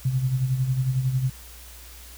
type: tone with tremolo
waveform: sine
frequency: 130 Hz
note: C3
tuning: 11 cents flat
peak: -18 dBFS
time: 0.05-1.3 s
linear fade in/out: 5 ms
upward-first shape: sine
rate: 11 Hz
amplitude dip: 60%
effects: added 60 Hz sine -44 dBFS peak until 2.17 s + white hiss -46 dBFS RMS until 2.17 s